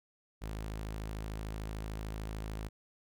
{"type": "tone", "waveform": "sawtooth", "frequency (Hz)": 53.4, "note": "G#1", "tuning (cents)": 49, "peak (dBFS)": -34, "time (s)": [0.41, 2.69], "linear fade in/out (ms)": 20, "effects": []}